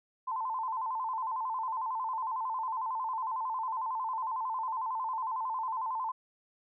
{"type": "tone with vibrato", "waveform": "sine", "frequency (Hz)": 957, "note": "A#5", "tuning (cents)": 45, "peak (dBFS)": -31, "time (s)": [0.27, 6.12], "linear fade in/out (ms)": 10, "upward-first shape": "square", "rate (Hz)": 11, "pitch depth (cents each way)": 120, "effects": []}